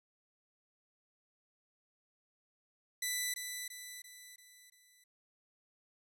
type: tone with echo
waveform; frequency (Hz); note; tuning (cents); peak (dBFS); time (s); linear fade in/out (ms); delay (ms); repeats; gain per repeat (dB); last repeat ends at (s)
10% pulse; 1988; B6; +11; -25; 3.02-3.34; 5; 340; 5; -6; 5.04
effects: none